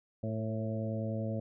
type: harmonic tone with a mistuned harmonic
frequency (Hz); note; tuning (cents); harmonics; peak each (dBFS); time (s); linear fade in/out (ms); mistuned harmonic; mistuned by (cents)
110.2; A2; +3; 1 / 2 / 3 / 4 / 5 / 6; -35 / -37 / -45 / -46 / -40 / -45; 0.23-1.4; 5; 4; +34
effects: none